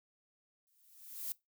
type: noise with exponential growth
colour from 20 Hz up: violet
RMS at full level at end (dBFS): -37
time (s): 0.67-1.32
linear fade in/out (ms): 0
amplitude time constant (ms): 140
effects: noise-tail reverb RT60 0.2 s tail -22 dB re dry